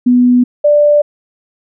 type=tone pair in turn; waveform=sine; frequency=246.9 / 589.1 Hz; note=B3 / D5; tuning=0 / +5 cents; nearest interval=octave + minor third; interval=1505 cents; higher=second; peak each=-5 dBFS; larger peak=neither; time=0.06-0.44 / 0.64-1.02 s; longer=neither; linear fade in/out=10 ms; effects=none